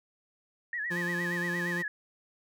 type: tone with vibrato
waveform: sine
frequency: 1807 Hz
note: A6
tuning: 46 cents sharp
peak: -31 dBFS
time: 0.73-1.88 s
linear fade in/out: 2 ms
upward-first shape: sine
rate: 8.6 Hz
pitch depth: 130 cents each way
type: tone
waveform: 25% pulse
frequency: 174.61 Hz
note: F3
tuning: in tune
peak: -29 dBFS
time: 0.9-1.83 s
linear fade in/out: 20 ms
effects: none